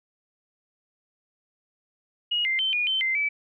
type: tone with pitch steps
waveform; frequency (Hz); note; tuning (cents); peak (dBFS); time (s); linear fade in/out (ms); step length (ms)
sine; 2887 / 2090 / 3090 / 2445 / 3087 / 2079 / 2302; F#7 / C7 / G7 / D#7 / G7 / C7 / D7; -43 / -2 / -26 / -31 / -27 / -12 / -35; -22; 2.31-3.29; 10; 140
effects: none